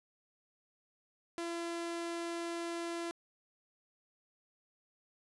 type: tone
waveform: sawtooth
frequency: 339.1 Hz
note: E4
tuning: 49 cents sharp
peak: -33 dBFS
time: 1.38-3.11 s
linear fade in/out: 0 ms
effects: resampled to 24000 Hz